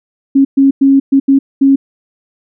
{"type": "tone bursts at uneven times", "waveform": "sine", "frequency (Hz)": 273.3, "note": "C#4", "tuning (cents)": -24, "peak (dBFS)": -4, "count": 6, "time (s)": [[0.35, 0.45], [0.57, 0.71], [0.81, 1], [1.12, 1.2], [1.28, 1.39], [1.61, 1.76]], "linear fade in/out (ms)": 10, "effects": []}